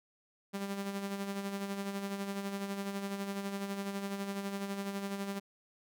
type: tone with tremolo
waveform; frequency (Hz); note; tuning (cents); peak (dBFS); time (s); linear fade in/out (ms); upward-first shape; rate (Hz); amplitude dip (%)
sawtooth; 198.2; G3; +19; -30; 0.53-5.4; 20; sine; 12; 50
effects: none